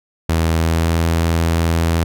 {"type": "tone with pitch glide", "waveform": "sawtooth", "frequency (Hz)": [81.7, 82.89], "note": ["E2", "E2"], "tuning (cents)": [-15, 10], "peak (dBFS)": -10, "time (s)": [0.29, 2.04], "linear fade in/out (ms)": 5, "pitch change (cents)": 25, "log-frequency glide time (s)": [0.6, 0.98], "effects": []}